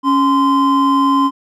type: tone pair together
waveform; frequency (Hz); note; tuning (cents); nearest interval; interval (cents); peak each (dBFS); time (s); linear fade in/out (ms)
triangle; 277.2 / 1035.1; C#4 / C6; 0 / -19; octave + major seventh; 2281; -11; 0.03-1.31; 50
effects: none